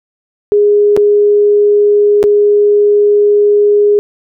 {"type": "tone with dropouts", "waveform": "sine", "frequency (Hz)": 413, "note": "G#4", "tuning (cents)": -10, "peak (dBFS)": -5, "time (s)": [0.52, 3.99], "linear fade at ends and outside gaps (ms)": 0, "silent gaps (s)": [[0.965, 0.974], [2.229, 2.239]], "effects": []}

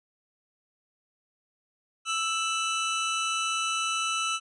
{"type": "tone pair together", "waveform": "25% pulse", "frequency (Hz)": [1322.1, 2976], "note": ["E6", "F#7"], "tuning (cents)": [5, 9], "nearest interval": "octave + major second", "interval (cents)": 1404, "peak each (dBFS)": [-24, -28], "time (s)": [2.05, 4.4], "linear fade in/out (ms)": 50, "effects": ["resampled to 22050 Hz"]}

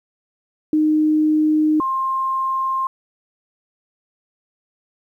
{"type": "tone pair in turn", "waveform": "sine", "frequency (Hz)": [307.8, 1058.9], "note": ["D#4", "C6"], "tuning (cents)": [-19, 20], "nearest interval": "octave + major sixth", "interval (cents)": 2139, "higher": "second", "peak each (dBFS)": [-13, -18], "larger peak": "first", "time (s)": [[0.73, 1.8], [1.8, 2.87]], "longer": "neither", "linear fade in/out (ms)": 2, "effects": ["9-bit"]}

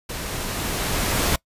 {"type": "noise with level ramp", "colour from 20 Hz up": "pink", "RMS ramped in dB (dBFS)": [-31, -20], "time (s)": [0.09, 1.36], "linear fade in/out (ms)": 5, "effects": ["noise-tail reverb RT60 0.1 s tail -23 dB re dry", "resampled to 32000 Hz"]}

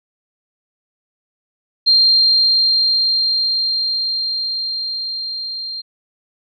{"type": "tone with level ramp", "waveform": "sine", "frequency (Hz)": 4186, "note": "C8", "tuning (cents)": 0, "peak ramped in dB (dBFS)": [-8, -24], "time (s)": [1.86, 5.82], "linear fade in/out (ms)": 20, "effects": []}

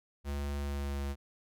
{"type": "tone with pitch glide", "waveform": "square", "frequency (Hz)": [71.1, 69.92], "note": ["C#2", "C#2"], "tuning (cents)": [45, 16], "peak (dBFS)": -34, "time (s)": [0.24, 1.16], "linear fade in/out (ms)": 50, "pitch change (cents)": -29, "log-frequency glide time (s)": [0.6, 1.03], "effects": []}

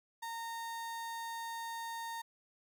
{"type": "tone", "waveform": "35% pulse", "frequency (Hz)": 920, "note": "A#5", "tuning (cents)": -23, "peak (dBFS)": -38, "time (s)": [0.22, 2.22], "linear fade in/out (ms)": 10, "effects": []}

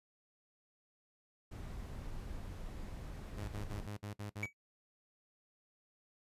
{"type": "noise", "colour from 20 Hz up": "brown", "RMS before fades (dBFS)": -45, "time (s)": [1.51, 3.87], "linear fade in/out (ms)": 10}
{"type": "tone bursts", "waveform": "sawtooth", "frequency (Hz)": 103.6, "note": "G#2", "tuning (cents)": -4, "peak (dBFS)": -38, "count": 7, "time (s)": [3.37, 4.464], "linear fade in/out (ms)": 10, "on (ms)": 110, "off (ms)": 54}
{"type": "tone with exponential decay", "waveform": "triangle", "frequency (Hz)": 2273, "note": "C#7", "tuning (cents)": 43, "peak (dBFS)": -31, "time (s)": [4.43, 4.53], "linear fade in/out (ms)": 1, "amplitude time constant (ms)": 21}
{"effects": ["noise-tail reverb RT60 0.1 s tail -18 dB re dry", "resampled to 32000 Hz"]}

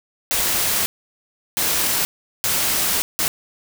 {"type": "noise bursts at uneven times", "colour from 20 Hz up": "white", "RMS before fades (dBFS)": -20, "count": 4, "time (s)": [[0.31, 0.86], [1.57, 2.05], [2.44, 3.02], [3.19, 3.28]], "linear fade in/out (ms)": 0, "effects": []}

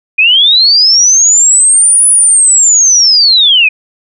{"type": "linear two-way sweep", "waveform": "sine", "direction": "up then down", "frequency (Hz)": [2428, 9970, 2428], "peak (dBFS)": -3, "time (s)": [0.18, 3.69], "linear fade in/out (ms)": 10, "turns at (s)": 2.08, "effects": []}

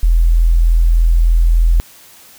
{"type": "tone", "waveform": "sine", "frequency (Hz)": 41.69, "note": "E1", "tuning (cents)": 20, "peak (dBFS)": -7, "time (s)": [0.03, 1.8], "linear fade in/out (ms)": 0, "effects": ["white hiss -42 dBFS RMS until 2.38 s"]}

